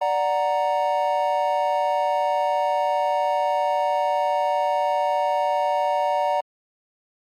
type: chord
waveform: triangle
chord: D augmented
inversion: none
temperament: equal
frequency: 587.3 / 740 / 932.3 Hz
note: D5 / F#5 / A#5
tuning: 0 / 0 / 0 cents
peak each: -22 dBFS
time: 0.01-6.41 s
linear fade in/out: 10 ms
effects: Opus 48 kbps